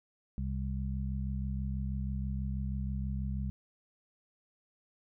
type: harmonic tone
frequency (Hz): 66.2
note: C2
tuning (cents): +21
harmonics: 1 / 2 / 3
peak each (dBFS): -34 / -38 / -39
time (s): 0.38-3.5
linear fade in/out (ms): 0
effects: none